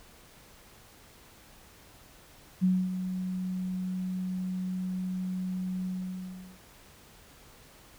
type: tone with ADSR envelope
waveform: sine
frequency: 184.7 Hz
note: F#3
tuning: 3 cents flat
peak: -20 dBFS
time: 2.61-6.59 s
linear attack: 29 ms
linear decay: 250 ms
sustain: -10 dB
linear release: 730 ms
effects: pink hiss -55 dBFS RMS until 7.98 s